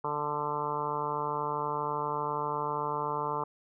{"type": "harmonic tone", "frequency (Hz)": 147.9, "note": "D3", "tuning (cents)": 13, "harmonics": [1, 2, 3, 4, 5, 6, 7, 8, 9], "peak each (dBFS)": [-42, -45, -37, -42, -45, -34, -35, -38, -44], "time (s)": [0.04, 3.44], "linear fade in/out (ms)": 5, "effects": []}